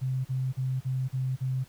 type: tone bursts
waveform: sine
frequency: 130.3 Hz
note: C3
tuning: 7 cents flat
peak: -26 dBFS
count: 6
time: 0.01-1.645 s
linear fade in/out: 20 ms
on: 240 ms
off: 39 ms
effects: pink hiss -57 dBFS RMS until 1.68 s